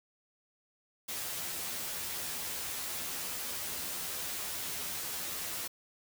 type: noise with comb filter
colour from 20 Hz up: white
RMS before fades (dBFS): -38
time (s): 1.08-5.68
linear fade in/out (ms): 10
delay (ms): 12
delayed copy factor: +0.9
effects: none